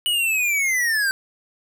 square linear sweep, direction down, 2960 to 1541 Hz, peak -19 dBFS, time 0.06-1.11 s, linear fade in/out 0 ms, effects none

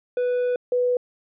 triangle / sine tone pair in turn, 493.9 / 493.9 Hz, B4 / B4, 0 / 0 cents, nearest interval unison, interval 0 cents, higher neither, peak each -18 dBFS, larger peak neither, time 0.17-0.56 / 0.72-0.97 s, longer first, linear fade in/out 2 ms, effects resampled to 8000 Hz

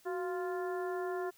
harmonic tone with a mistuned harmonic, 349.2 Hz, F4, in tune, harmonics 1 / 2 / 3 / 4 / 5, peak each -35 / -41 / -45 / -47 / -49 dBFS, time 0.05-1.31 s, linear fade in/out 20 ms, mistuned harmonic 1, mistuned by +95 cents, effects white hiss -64 dBFS RMS until 1.37 s

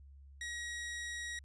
sawtooth tone, 1901 Hz, A#6, 33 cents sharp, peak -36 dBFS, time 0.41-1.39 s, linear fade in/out 2 ms, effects added 69 Hz sine -53 dBFS peak until 1.44 s + resampled to 22050 Hz

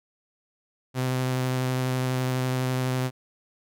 sawtooth tone with vibrato, 128.4 Hz, C3, 32 cents flat, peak -20 dBFS, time 0.94-3.11 s, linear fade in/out 50 ms, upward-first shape triangle, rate 12 Hz, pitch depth 14 cents each way, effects none

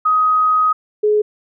sine tone pair in turn, 1257 / 421.9 Hz, D#6 / G#4, +17 / +27 cents, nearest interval octave + perfect fifth, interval 1890 cents, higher first, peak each -11 dBFS, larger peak neither, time 0.05-0.73 / 1.03-1.22 s, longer first, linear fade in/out 10 ms, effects none

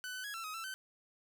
sawtooth tone with pitch steps, 1499 / 1510 / 1664 / 1342 / 1262 / 1335 / 1532 Hz, F#6 / F#6 / G#6 / E6 / D#6 / E6 / G6, +22 / +35 / +3 / +31 / +24 / +22 / -40 cents, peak -37 dBFS, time 0.04-0.74 s, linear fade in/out 0 ms, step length 100 ms, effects 12-bit

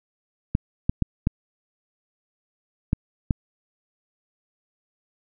clicks, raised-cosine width 5 ms, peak -7 dBFS, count 6, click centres 0.551 / 0.895 / 1.023 / 1.271 / 2.931 / 3.308 s, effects none

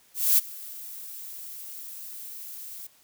violet noise with ADSR envelope, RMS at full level -18 dBFS, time 0.14-2.87 s, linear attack 240 ms, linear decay 21 ms, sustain -22 dB, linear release 5 ms, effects white hiss -60 dBFS RMS until 3.03 s

